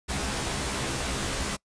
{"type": "noise with comb filter", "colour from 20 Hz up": "pink", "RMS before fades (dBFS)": -30, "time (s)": [0.08, 1.57], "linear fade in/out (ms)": 20, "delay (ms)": 15, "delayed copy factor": 0.8, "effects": ["noise-tail reverb RT60 0.1 s tail -24 dB re dry", "resampled to 22050 Hz"]}